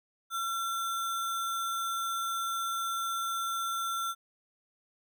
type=tone with sample-and-hold; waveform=sine; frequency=1358 Hz; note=F6; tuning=49 cents flat; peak=-30 dBFS; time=0.3-4.15 s; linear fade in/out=50 ms; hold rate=4900 Hz; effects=none